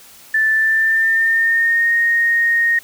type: tone with pitch glide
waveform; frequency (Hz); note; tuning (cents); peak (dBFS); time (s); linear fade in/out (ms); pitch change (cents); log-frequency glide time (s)
sine; 1760 to 1859.3; A6 to A#6; 0 to -5; -12; 0.34-2.79; 5; +95; 0.52-1.93
effects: white hiss -43 dBFS RMS until 2.83 s